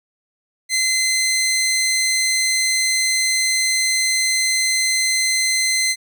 15% pulse tone, 2060 Hz, C7, 28 cents flat, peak -10 dBFS, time 0.69-5.96 s, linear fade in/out 50 ms, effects none

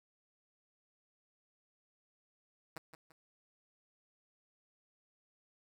5% pulse tone with echo, 160 Hz, D#3, 49 cents sharp, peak -31 dBFS, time 2.76-2.78 s, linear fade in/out 2 ms, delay 170 ms, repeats 2, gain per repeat -9 dB, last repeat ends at 3.12 s, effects none

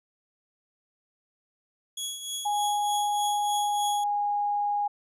20% pulse tone with tremolo, 3346 Hz, G#7, 12 cents sharp, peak -24 dBFS, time 1.97-4.04 s, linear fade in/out 5 ms, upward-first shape triangle, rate 3.3 Hz, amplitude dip 65%
sine tone with pitch glide, 827 to 821.8 Hz, G#5 to G#5, -8 to -18 cents, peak -24 dBFS, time 2.45-4.88 s, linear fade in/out 10 ms, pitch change -10 cents, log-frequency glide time 3.56-4.21 s
effects none

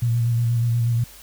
sine tone with vibrato, 117.9 Hz, A#2, 20 cents sharp, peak -17 dBFS, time 0.02-1.04 s, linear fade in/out 5 ms, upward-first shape square, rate 8.3 Hz, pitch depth 25 cents each way, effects added 50 Hz sine -50 dBFS peak until 1.22 s + white hiss -45 dBFS RMS until 1.22 s

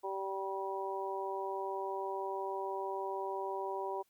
harmonic tone, 193.8 Hz, G3, 20 cents flat, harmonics 2 / 3 / 4 / 5, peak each -39 / -44 / -42 / -40 dBFS, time 0.03-4.03 s, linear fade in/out 20 ms, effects white hiss -75 dBFS RMS until 4.09 s

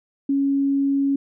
sine tone, 277 Hz, C#4, 1 cent flat, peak -17 dBFS, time 0.29-1.16 s, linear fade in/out 5 ms, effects none

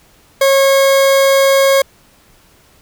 40% pulse tone, 545 Hz, C#5, 29 cents flat, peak -7 dBFS, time 0.41-1.82 s, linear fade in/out 5 ms, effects pink hiss -49 dBFS RMS until 2.81 s

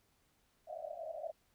pink band-pass noise, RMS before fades -44 dBFS, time 0.67-1.32 s, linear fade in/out 20 ms, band 600 to 690 Hz, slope 96 dB/octave, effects pink hiss -74 dBFS RMS until 1.54 s

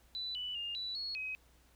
sine tone with pitch steps, 3980 / 2971 / 2818 / 3955 / 4339 / 2533 Hz, B7 / F#7 / F7 / B7 / C#8 / D#7, +13 / +6 / +15 / +2 / -38 / +30 cents, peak -37 dBFS, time 0.15-1.35 s, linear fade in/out 0 ms, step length 200 ms, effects added 60 Hz sine -65 dBFS peak until 1.75 s + pink hiss -68 dBFS RMS until 1.75 s

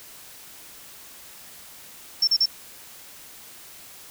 sine tone bursts, 5410 Hz, E8, 44 cents sharp, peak -16 dBFS, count 3, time 2.22-2.458 s, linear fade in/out 5 ms, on 54 ms, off 38 ms, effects white hiss -45 dBFS RMS until 4.1 s

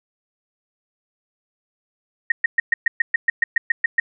sine tone bursts, 1864.7 Hz, A#6, in tune, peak -12 dBFS, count 13, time 2.3-4 s, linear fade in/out 5 ms, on 20 ms, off 120 ms, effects none

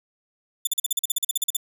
10% pulse tone bursts, 3520 Hz, A7, in tune, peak -12 dBFS, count 15, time 0.65-1.568 s, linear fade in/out 5 ms, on 22 ms, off 42 ms, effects none

